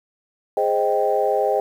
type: chord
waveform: sine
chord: Ab major seventh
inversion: none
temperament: equal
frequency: 415.3 / 523.3 / 622.3 / 784 Hz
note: Ab4 / C5 / Eb5 / G5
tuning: 0 / 0 / 0 / 0 cents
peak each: -22 dBFS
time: 0.57-1.6 s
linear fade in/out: 2 ms
effects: tanh soft clip ceiling -6 dBFS + 8-bit